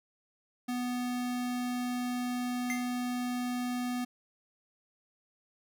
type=tone; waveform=square; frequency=246.9 Hz; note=B3; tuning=in tune; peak=-32 dBFS; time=0.68-4.05 s; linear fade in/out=10 ms
type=tone with exponential decay; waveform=square; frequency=2093 Hz; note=C7; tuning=in tune; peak=-31 dBFS; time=2.7-2.94 s; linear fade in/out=0 ms; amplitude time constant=52 ms
effects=none